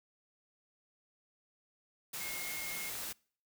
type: tone in noise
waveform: sine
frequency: 2150 Hz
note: C7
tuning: 47 cents sharp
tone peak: -43 dBFS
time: 2.2-2.9 s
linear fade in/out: 10 ms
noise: white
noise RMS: -41 dBFS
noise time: 2.13-3.13 s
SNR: -5 dB
effects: noise-tail reverb RT60 0.5 s tail -26 dB re dry